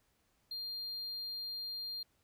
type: tone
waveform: sine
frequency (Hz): 4200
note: C8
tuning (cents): +6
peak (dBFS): -36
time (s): 0.51-2.03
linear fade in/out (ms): 5
effects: tanh soft clip ceiling -38 dBFS + pink hiss -75 dBFS RMS until 2.23 s